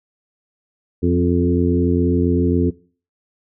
harmonic tone with a mistuned harmonic, 87.31 Hz, F2, in tune, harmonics 1 / 2 / 3 / 4 / 5, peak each -19 / -21 / -18 / -21 / -23 dBFS, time 1.02-2.71 s, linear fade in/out 20 ms, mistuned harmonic 4, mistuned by +16 cents, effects noise-tail reverb RT60 0.4 s tail -20 dB re dry

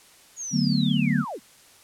sine linear sweep, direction down, 6800 to 158.8 Hz, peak -30 dBFS, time 0.36-1.4 s, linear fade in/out 50 ms
sine chord, B minor seventh, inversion first, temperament just, 148.16 / 185.21 / 222.2 / 246.9 Hz, D3 / F#3 / A3 / B3, +16 / +2 / +17 / 0 cents, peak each -25 dBFS, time 0.51-1.25 s, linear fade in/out 50 ms
effects white hiss -53 dBFS RMS until 1.83 s + low-pass 11000 Hz 12 dB/octave

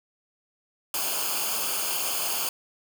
white noise with comb filter, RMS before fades -28 dBFS, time 0.94-2.49 s, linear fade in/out 2 ms, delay 0.52 ms, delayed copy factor -0.75, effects none

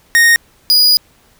45% pulse tone pair in turn, 1857 / 4912 Hz, A#6 / D#8, -7 / -23 cents, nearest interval octave + perfect fourth, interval 1684 cents, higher second, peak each -6 dBFS, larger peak neither, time 0.15-0.36 / 0.7-0.97 s, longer second, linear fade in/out 0 ms, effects pink hiss -51 dBFS RMS until 1.39 s

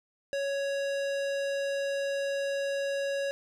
square tone with low-pass filter, 556 Hz, C#5, 5 cents sharp, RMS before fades -31 dBFS, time 0.33-3.31 s, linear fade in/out 0 ms, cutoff 6900 Hz, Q 0.65, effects none

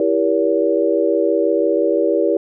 sine chord, E diminished seventh, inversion none, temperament just, 329.6 / 395.6 / 474.7 / 569.6 Hz, E4 / G4 / Bb4 / Db5, 0 / +16 / +31 / +47 cents, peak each -19 dBFS, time 0-2.37 s, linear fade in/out 2 ms, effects none

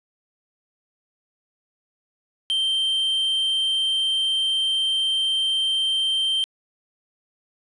triangle tone, 3136 Hz, G7, in tune, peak -18 dBFS, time 2.5-6.44 s, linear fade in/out 0 ms, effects resampled to 24000 Hz + 9-bit

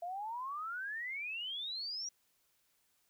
sine exponential sweep, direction up, 675 to 5800 Hz, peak -38 dBFS, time 0.02-2.09 s, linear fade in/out 5 ms, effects white hiss -75 dBFS RMS until 3.09 s

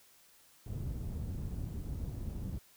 white low-pass noise, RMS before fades -39 dBFS, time 0.66-2.59 s, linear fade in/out 10 ms, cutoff 110 Hz, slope 12 dB/octave, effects white hiss -63 dBFS RMS until 2.76 s

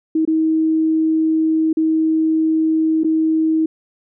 sine tone with dropouts, 318.1 Hz, D#4, 38 cents sharp, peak -13 dBFS, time 0.15-3.66 s, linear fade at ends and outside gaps 5 ms, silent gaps 0.252-0.275 / 1.73-1.77 / 3.035-3.044 s, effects none

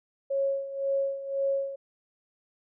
sine tone with tremolo, 549 Hz, C#5, 17 cents flat, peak -23 dBFS, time 0.3-1.76 s, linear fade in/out 10 ms, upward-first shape sine, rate 1.9 Hz, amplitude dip 75%, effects none

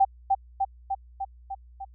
sine tone with echo, 780 Hz, G5, 9 cents flat, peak -15 dBFS, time 0-0.05 s, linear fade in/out 10 ms, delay 300 ms, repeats 6, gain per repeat -3 dB, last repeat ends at 1.85 s, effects added 60 Hz sine -48 dBFS peak until 1.94 s

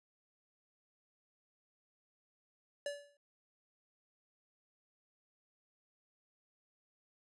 square tone with exponential decay, 575 Hz, D5, 37 cents flat, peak -35 dBFS, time 2.86-3.17 s, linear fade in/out 2 ms, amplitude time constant 67 ms, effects resampled to 24000 Hz

